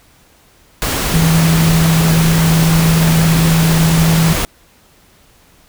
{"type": "tone in noise", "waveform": "sine", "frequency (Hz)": 162.9, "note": "E3", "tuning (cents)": -20, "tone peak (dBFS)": -9, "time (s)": [1.14, 4.33], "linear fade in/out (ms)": 0, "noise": "pink", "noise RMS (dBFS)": -17, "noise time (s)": [0.82, 4.45], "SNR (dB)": 5, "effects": ["pink hiss -49 dBFS RMS until 5.68 s"]}